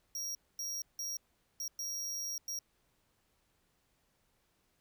45% pulse tone bursts at uneven times, 5650 Hz, F8, 19 cents sharp, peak -37 dBFS, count 6, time 0.15-0.35 / 0.59-0.82 / 0.99-1.17 / 1.6-1.68 / 1.79-2.38 / 2.48-2.59 s, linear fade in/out 2 ms, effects pink hiss -75 dBFS RMS until 4.8 s

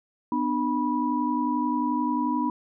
sine tone cluster, 249.2 / 300.5 / 978 Hz, B3 / D4 / B5, +16 / +40 / -17 cents, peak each -27 dBFS, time 0.32-2.5 s, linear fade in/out 2 ms, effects none

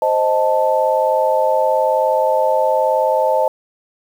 sine chord, A diminished, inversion first, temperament equal, 523.3 / 622.3 / 880 Hz, C5 / Eb5 / A5, 0 / 0 / 0 cents, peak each -17 dBFS, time 0.02-3.48 s, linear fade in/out 2 ms, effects 7-bit

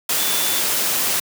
sine tone in noise, 3500 Hz, A7, 10 cents flat, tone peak -27 dBFS, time 0.18-0.6 s, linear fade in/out 5 ms, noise white, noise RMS -20 dBFS, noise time 0.09-1.2 s, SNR -10 dB, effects high-pass 150 Hz 12 dB/octave

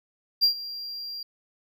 triangle tone with ADSR envelope, 4758 Hz, D8, 22 cents sharp, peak -14 dBFS, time 0.41-1.23 s, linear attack 27 ms, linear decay 100 ms, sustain -18 dB, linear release 4 ms, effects none

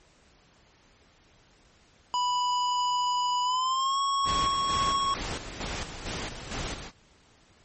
square tone with pitch glide, 987.8 to 1102.4 Hz, B5 to C#6, 0 to -10 cents, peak -25 dBFS, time 2.14-5.14 s, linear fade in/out 0 ms, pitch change +190 cents, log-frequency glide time 3.43-3.99 s
pink noise with tremolo, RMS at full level -33 dBFS, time 4.24-6.92 s, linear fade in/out 50 ms, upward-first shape square, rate 2.2 Hz, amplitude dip 55%
effects pink hiss -60 dBFS RMS until 7.64 s + MP3 32 kbps

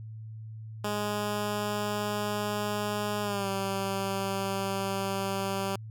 10% pulse tone with pitch glide, 207.7 to 194.91 Hz, G#3 to G3, 0 to -10 cents, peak -21 dBFS, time 0.84-5.76 s, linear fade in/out 5 ms, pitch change -110 cents, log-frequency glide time 3.22-3.48 s, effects added 110 Hz sine -39 dBFS peak until 5.9 s

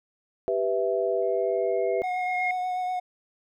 sine chord, E minor, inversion first, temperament equal, 392 / 493.9 / 659.3 Hz, G4 / B4 / E5, 0 / 0 / 0 cents, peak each -27 dBFS, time 0.48-2.02 s, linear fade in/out 0 ms
sine tone with exponential growth, 2146 Hz, C7, 43 cents sharp, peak -24 dBFS, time 1.22-2.51 s, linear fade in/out 2 ms, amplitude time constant 280 ms
triangle tone with vibrato, 732 Hz, F#5, 19 cents flat, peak -24 dBFS, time 2.03-3 s, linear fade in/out 10 ms, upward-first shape triangle, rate 8.2 Hz, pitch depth 20 cents each way
effects none

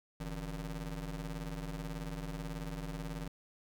30% pulse ring-modulated tone, 105.1 Hz, G#2, 21 cents sharp, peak -33 dBFS, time 0.2-3.28 s, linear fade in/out 5 ms, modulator 61.7 Hz, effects none

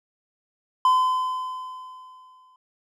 triangle tone with exponential decay, 1021 Hz, C6, 43 cents flat, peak -12 dBFS, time 0.85-2.56 s, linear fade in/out 2 ms, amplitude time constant 370 ms, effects none

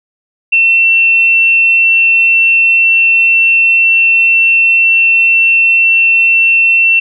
sine tone, 2699 Hz, E7, 40 cents sharp, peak -5 dBFS, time 0.52-7 s, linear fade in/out 10 ms, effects none

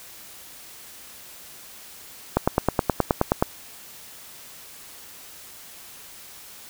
click train, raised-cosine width 1 ms, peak -3 dBFS, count 11, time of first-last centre 2.37-3.425 s, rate 9.48 Hz, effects white hiss -44 dBFS RMS until 6.69 s

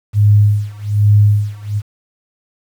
sine tone with tremolo, 103.83 Hz, G#2, in tune, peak -5 dBFS, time 0.13-1.82 s, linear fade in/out 50 ms, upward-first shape sine, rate 1.2 Hz, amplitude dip 95%, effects 7-bit

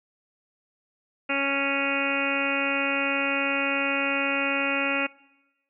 harmonic tone, 277.2 Hz, C#4, in tune, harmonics 1 / 2 / 3 / 4 / 5 / 6 / 7 / 8 / 9 / 10, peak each -31 / -31 / -36 / -38 / -31 / -38 / -35 / -33 / -29 / -32 dBFS, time 1.29-5.07 s, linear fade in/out 10 ms, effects noise-tail reverb RT60 1.0 s tail -22 dB re dry

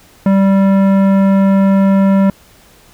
sine tone with tanh clipping, 194.9 Hz, G3, 10 cents flat, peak -9 dBFS, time 0.26-2.3 s, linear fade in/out 2 ms, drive 15 dB, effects pink hiss -45 dBFS RMS until 2.93 s

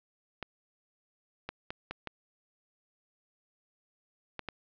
clicks, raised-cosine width 0.3 ms, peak -20 dBFS, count 7, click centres 0.427 / 1.49 / 1.705 / 1.91 / 2.073 / 4.393 / 4.487 s, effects low-pass 4000 Hz 12 dB/octave

